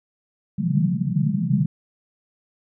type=band-pass noise; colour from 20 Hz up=white; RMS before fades=-21 dBFS; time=0.58-1.66 s; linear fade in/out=5 ms; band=130 to 210 Hz; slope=96 dB/octave; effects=none